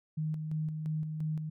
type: tone with tremolo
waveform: sine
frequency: 155.5 Hz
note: D#3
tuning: 1 cent flat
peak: -30 dBFS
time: 0.17-1.5 s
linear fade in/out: 10 ms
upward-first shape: square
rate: 2.9 Hz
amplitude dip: 40%
effects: none